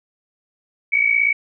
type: tone pair together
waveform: sine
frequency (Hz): 2234 / 2291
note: C#7 / D7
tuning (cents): +13 / -44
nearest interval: unison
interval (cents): 43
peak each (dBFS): -17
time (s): 0.92-1.33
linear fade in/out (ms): 10
effects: none